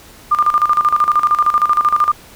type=tone with tremolo; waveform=sine; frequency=1200 Hz; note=D6; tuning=37 cents sharp; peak=-8 dBFS; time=0.31-2.12 s; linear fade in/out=10 ms; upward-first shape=square; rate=13 Hz; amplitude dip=75%; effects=pink hiss -41 dBFS RMS until 2.35 s